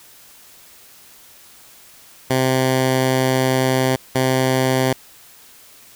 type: tone bursts at uneven times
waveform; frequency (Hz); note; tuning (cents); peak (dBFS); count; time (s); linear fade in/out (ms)
10% pulse; 130.3; C3; -7; -7; 2; 2.3-3.96 / 4.15-4.93; 5
effects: white hiss -46 dBFS RMS until 5.95 s